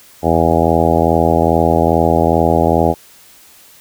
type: harmonic tone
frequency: 82.41 Hz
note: E2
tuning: in tune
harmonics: 1 / 2 / 3 / 4 / 5 / 6 / 7 / 8 / 9 / 10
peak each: -19 / -19 / -19 / -19 / -19 / -19 / -19 / -19 / -19 / -19 dBFS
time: 0.22-2.95 s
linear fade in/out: 50 ms
effects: white hiss -44 dBFS RMS until 3.8 s